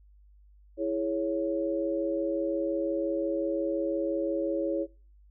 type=chord; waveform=sine; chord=C# minor; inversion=first; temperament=equal; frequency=329.6 / 415.3 / 554.4 Hz; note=E4 / G#4 / C#5; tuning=0 / 0 / 0 cents; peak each=-30 / -34 / -30 dBFS; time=0.77-4.87 s; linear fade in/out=50 ms; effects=noise-tail reverb RT60 0.4 s tail -24 dB re dry + added 50 Hz sine -54 dBFS peak until 5.3 s